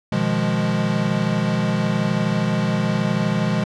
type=chord; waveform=square; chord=F half-diminished seventh; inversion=second; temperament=equal; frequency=123.47 / 155.56 / 174.61 / 207.7 Hz; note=Cb3 / Eb3 / F3 / Ab3; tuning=0 / 0 / 0 / 0 cents; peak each=-26 / -26 / -24 / -23 dBFS; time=0.12-3.64 s; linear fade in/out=5 ms; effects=low-pass 5000 Hz 12 dB/octave